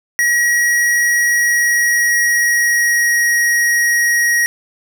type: tone with pitch glide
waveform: square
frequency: 1907 to 1892.7 Hz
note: A#6 to A#6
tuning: +39 to +26 cents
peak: -12 dBFS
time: 0.19-4.46 s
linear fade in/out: 0 ms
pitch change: -13 cents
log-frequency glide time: 1.25-3.16 s
effects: none